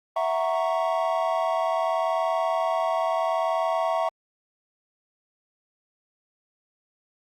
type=chord; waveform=triangle; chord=F# dominant seventh; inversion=third; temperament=equal; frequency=659.3 / 740 / 932.3 / 1108.7 Hz; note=E5 / F#5 / A#5 / C#6; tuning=0 / 0 / 0 / 0 cents; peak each=-23 / -27 / -28 / -28 dBFS; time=0.16-4.09 s; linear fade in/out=5 ms; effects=Opus 32 kbps